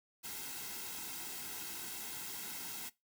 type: noise with comb filter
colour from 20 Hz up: white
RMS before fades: -44 dBFS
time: 0.23-2.9 s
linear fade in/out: 20 ms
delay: 1.7 ms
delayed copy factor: -0.7
effects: noise-tail reverb RT60 0.2 s tail -20 dB re dry